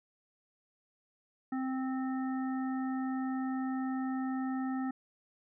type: harmonic tone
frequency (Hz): 261.6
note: C4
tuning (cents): 0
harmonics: 1 / 3 / 5 / 7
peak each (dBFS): -32 / -42 / -46 / -49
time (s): 1.52-4.91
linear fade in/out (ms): 5
effects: none